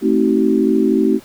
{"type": "chord", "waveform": "sine", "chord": "A diminished seventh", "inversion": "none", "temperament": "just", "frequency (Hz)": [220, 264, 316.8, 380.2], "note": ["A3", "C4", "Eb4", "Gb4"], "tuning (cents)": [0, 16, 31, 47], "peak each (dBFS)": -17, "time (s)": [0.01, 1.2], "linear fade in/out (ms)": 50, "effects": ["pink hiss -44 dBFS RMS until 1.24 s"]}